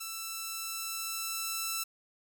5% pulse tone with level ramp, 1329 Hz, E6, 14 cents sharp, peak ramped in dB -26 to -20 dBFS, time 0-1.84 s, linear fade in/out 10 ms, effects none

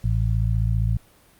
harmonic tone, 55.1 Hz, A1, 3 cents sharp, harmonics 1 / 2 / 3, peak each -22 / -21 / -31 dBFS, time 0.04-0.97 s, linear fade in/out 5 ms, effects pink hiss -55 dBFS RMS until 1.39 s + Opus 48 kbps

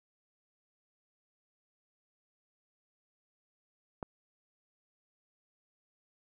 click, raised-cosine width 1 ms, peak -23 dBFS, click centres 4.028 s, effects none

